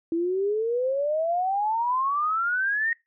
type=exponential sweep; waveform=sine; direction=up; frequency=326.2 to 1873 Hz; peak=-22 dBFS; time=0.12-2.93 s; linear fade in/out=2 ms; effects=noise-tail reverb RT60 0.2 s tail -21 dB re dry